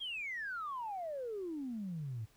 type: exponential sweep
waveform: sine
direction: down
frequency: 3322 to 103.83 Hz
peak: -37 dBFS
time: 0-2.26 s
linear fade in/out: 20 ms
effects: tanh soft clip ceiling -33 dBFS + pink hiss -68 dBFS RMS until 2.36 s